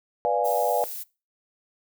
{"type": "chord", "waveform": "sine", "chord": "B diminished seventh", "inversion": "none", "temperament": "equal", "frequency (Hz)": [493.9, 587.3, 698.5, 830.6], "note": ["B4", "D5", "F5", "Ab5"], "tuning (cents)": [0, 0, 0, 0], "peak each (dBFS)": -26, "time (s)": [0.25, 0.84], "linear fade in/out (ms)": 0}
{"type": "noise", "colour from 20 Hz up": "violet", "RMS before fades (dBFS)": -35, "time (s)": [0.44, 1.04], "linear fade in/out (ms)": 20}
{"effects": ["noise-tail reverb RT60 0.3 s tail -22 dB re dry"]}